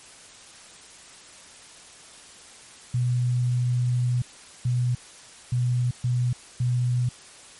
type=tone bursts at uneven times; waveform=sine; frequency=123.3 Hz; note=B2; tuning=2 cents flat; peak=-20 dBFS; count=5; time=2.94-4.22 / 4.65-4.95 / 5.52-5.91 / 6.04-6.33 / 6.6-7.09 s; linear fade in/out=5 ms; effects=white hiss -47 dBFS RMS until 7.59 s + MP3 48 kbps